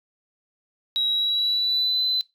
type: tone with pitch glide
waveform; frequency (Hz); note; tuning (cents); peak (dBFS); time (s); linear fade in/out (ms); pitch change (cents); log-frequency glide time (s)
sine; 3856 to 4027; B7 to B7; -42 to +33; -19; 0.96-2.21; 0; +75; 1.09-2.04
effects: noise-tail reverb RT60 0.2 s tail -22 dB re dry + tanh soft clip ceiling -15 dBFS